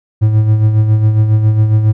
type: tone with tremolo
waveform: triangle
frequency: 108.1 Hz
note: A2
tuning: 30 cents flat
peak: -3 dBFS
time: 0.21-1.93 s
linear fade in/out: 20 ms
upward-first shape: sine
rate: 7.3 Hz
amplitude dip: 50%
effects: none